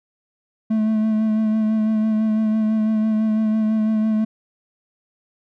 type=tone with vibrato; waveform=triangle; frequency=217.7 Hz; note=A3; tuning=18 cents flat; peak=-14 dBFS; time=0.7-4.25 s; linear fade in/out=10 ms; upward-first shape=sine; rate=6 Hz; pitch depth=22 cents each way; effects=none